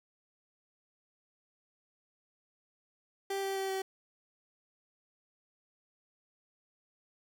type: tone with pitch steps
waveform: 30% pulse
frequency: 392 / 389.1 / 386.2 / 383.3 Hz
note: G4 / G4 / G4 / G4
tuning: 0 / -13 / -26 / -39 cents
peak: -30 dBFS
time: 3.3-3.82 s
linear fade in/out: 5 ms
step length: 130 ms
effects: none